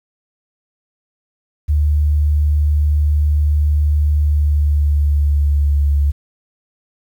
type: tone with pitch glide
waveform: sine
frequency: 74.4 to 71.58 Hz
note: D2 to D2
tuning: +23 to -44 cents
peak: -11 dBFS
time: 1.68-6.12 s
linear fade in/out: 20 ms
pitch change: -67 cents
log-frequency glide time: 4.16-5.91 s
effects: 8-bit